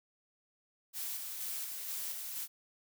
blue noise with tremolo, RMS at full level -39 dBFS, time 0.93-2.48 s, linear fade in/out 50 ms, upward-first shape square, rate 2.1 Hz, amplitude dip 30%, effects none

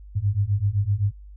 sine beating tone pair, 97.3 / 105.1 Hz, G2 / G#2, -12 / +21 cents, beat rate 7.8 Hz, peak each -23 / -22 dBFS, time 0.15-1.12 s, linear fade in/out 20 ms, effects added 50 Hz sine -40 dBFS peak until 1.36 s

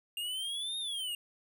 square exponential two-way sweep, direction up then down, 2800 to 3729 to 2800 Hz, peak -35 dBFS, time 0.17-1.15 s, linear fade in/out 2 ms, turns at 0.78 s, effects none

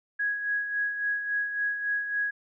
sine tone with tremolo, 1661.2 Hz, G#6, in tune, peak -24 dBFS, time 0.19-2.31 s, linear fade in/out 10 ms, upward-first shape sine, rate 3.6 Hz, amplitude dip 55%, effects none

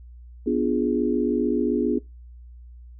sine chord, B diminished seventh, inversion none, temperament equal, 246.9 / 293.7 / 349.2 / 415.3 Hz, B3 / D4 / F4 / Ab4, 0 / 0 / 0 / 0 cents, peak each -24 / -25 / -26 / -26 dBFS, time 0.46-1.99 s, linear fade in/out 10 ms, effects noise-tail reverb RT60 0.2 s tail -21 dB re dry + added 60 Hz sine -41 dBFS peak until 2.99 s

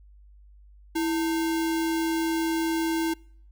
sine tone with sample-and-hold, 327.5 Hz, E4, 11 cents flat, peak -23 dBFS, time 0.95-3.14 s, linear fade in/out 10 ms, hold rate 1225 Hz, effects noise-tail reverb RT60 0.6 s tail -26 dB re dry + added 50 Hz sine -49 dBFS peak until 3.51 s

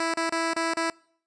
10% pulse tone with dropouts, 329.6 Hz, E4, in tune, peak -16 dBFS, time 0-0.9 s, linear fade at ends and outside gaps 2 ms, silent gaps 0.139-0.172 / 0.295-0.323 / 0.535-0.564 / 0.737-0.77 s, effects noise-tail reverb RT60 0.6 s tail -25 dB re dry + resampled to 22050 Hz

